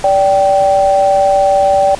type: tone pair together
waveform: sine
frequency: 580.6 / 779 Hz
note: D5 / G5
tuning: -20 / -11 cents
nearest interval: perfect fourth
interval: 509 cents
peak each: -10 dBFS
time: 0.04-1.95 s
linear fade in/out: 2 ms
effects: pink hiss -29 dBFS RMS until 1.99 s + resampled to 22050 Hz